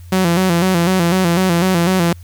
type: tone with vibrato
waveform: sawtooth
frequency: 178.5 Hz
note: F3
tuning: 38 cents sharp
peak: -8 dBFS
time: 0.12-2.13 s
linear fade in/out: 5 ms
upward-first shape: square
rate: 4 Hz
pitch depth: 83 cents each way
effects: added 87 Hz sine -33 dBFS peak until 2.23 s + white hiss -51 dBFS RMS until 2.23 s